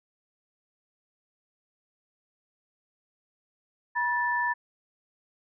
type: tone pair together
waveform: sine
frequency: 965.8 / 1760 Hz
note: B5 / A6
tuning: -39 / 0 cents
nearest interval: minor seventh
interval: 1039 cents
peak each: -27 dBFS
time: 3.95-4.54 s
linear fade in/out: 20 ms
effects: none